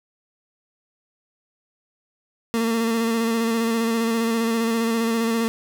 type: tone with vibrato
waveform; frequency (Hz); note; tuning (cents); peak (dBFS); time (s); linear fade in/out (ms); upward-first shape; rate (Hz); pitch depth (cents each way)
30% pulse; 228.3; A#3; -36; -17; 2.54-5.48; 0; square; 15; 22
effects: none